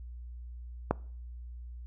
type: click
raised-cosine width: 1 ms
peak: -11 dBFS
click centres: 0.91 s
effects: noise-tail reverb RT60 0.5 s tail -23 dB re dry + added 60 Hz sine -41 dBFS peak until 1.86 s